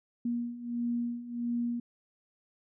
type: beating tone pair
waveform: sine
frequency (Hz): 237.1 / 238.6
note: A#3 / A#3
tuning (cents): +30 / +41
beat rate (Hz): 1.5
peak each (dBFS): -36 / -32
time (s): 0.25-1.8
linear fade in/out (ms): 5
effects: none